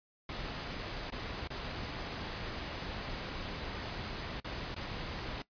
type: noise with dropouts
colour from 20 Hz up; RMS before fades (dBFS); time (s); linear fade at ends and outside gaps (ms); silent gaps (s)
pink; -40; 0.29-5.42; 2; 1.103-1.122 / 1.475-1.503 / 4.401-4.445 / 4.745-4.763
effects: noise-tail reverb RT60 0.1 s tail -18 dB re dry + resampled to 11025 Hz